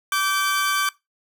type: tone pair together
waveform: sawtooth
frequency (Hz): 1160 / 1549.9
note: D6 / G6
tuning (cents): -22 / -20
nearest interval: perfect fourth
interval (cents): 502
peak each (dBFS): -18 / -20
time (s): 0.12-0.89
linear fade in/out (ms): 2
effects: noise-tail reverb RT60 0.2 s tail -20 dB re dry